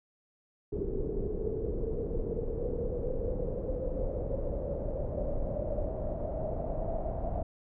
brown noise with low-pass filter sweep, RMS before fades -33 dBFS, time 0.72-7.43 s, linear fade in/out 5 ms, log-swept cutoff 410 to 680 Hz, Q 10, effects none

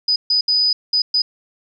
sine tone bursts at uneven times, 4978 Hz, D#8, in tune, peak -13 dBFS, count 5, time 0.08-0.16 / 0.3-0.41 / 0.48-0.73 / 0.93-1.02 / 1.14-1.22 s, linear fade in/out 5 ms, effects none

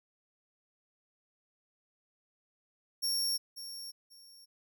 sawtooth tone with echo, 5510 Hz, F8, 24 cents flat, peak -27 dBFS, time 3.02-3.38 s, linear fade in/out 20 ms, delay 540 ms, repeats 2, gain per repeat -12 dB, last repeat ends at 4.46 s, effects none

